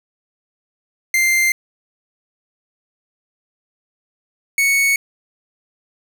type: tone pair in turn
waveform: 45% pulse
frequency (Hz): 2093 / 2218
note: C7 / C#7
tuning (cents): 0 / 0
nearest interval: minor second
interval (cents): 100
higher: second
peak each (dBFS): -13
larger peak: neither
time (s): 1.14-1.52 / 4.58-4.96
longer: neither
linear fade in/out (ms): 2
effects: none